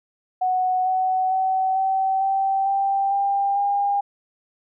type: tone with pitch steps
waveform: sine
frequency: 740 / 749 / 758.2 / 767.4 / 776.8 / 786.3 / 795.9 / 805.6 Hz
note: F#5 / F#5 / F#5 / G5 / G5 / G5 / G5 / G5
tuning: 0 / +21 / +42 / -37 / -16 / +5 / +26 / +47 cents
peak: -18 dBFS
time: 0.41-4.01 s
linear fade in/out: 10 ms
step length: 450 ms
effects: none